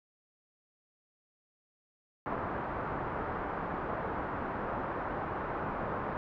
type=low-pass noise; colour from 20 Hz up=white; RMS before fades=-36 dBFS; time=2.26-6.17 s; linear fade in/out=0 ms; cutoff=1300 Hz; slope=24 dB/octave; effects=none